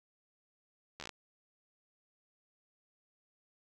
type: slowing click train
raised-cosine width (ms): 0.2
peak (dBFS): -26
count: 7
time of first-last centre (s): 1-1.093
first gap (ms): 12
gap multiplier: 1.1
effects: none